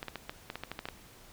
clicks, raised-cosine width 0.3 ms, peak -21 dBFS, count 11, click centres 0.029 / 0.083 / 0.157 / 0.295 / 0.501 / 0.556 / 0.636 / 0.716 / 0.791 / 0.855 / 0.887 s, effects pink hiss -55 dBFS RMS until 1.32 s

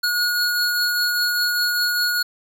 square tone pair together, 1446 / 4333 Hz, F#6 / C#8, -40 / -40 cents, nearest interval octave + perfect fifth, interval 1900 cents, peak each -21 / -23 dBFS, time 0.03-2.23 s, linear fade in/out 10 ms, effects none

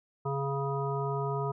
harmonic tone, 138.59 Hz, C#3, in tune, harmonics 1 / 3 / 5 / 7 / 9, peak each -32 / -34 / -39 / -37 / -39 dBFS, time 0.25-1.52 s, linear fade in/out 10 ms, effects none

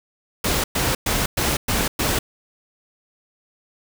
pink noise bursts, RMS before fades -21 dBFS, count 6, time 0.44-2.19 s, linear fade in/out 5 ms, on 200 ms, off 110 ms, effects none

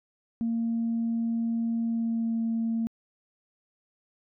sine tone with pitch glide, 230 to 227.5 Hz, A#3 to A#3, -23 to -42 cents, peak -24 dBFS, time 0.41-2.87 s, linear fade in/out 0 ms, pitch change -19 cents, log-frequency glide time 1.83-2.42 s, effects tanh soft clip ceiling -21 dBFS

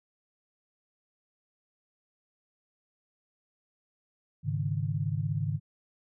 sine chord, Ab suspended fourth, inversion none, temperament equal, 103.83 / 138.59 / 155.56 Hz, Ab2 / Db3 / Eb3, 0 / 0 / 0 cents, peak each -32 dBFS, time 4.43-5.6 s, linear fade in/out 50 ms, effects none

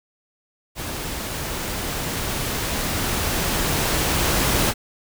pink noise with level ramp, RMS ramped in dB -30 to -19 dBFS, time 0.75-4.74 s, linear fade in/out 50 ms, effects none

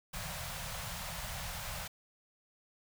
pink band-stop noise, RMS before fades -41 dBFS, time 0.13-1.88 s, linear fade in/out 10 ms, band 190 to 540 Hz, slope 48 dB/octave, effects none

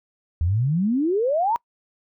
sine exponential sweep, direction up, 77.78 to 971 Hz, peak -18 dBFS, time 0.41-1.56 s, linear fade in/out 0 ms, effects noise-tail reverb RT60 0.1 s tail -26 dB re dry

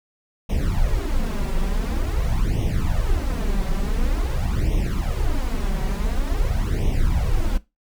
brown noise with flanger, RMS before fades -21 dBFS, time 0.49-7.58 s, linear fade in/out 10 ms, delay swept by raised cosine 0.33 to 5.23 ms, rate 0.47 Hz, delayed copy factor +0.85, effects noise-tail reverb RT60 0.2 s tail -17 dB re dry

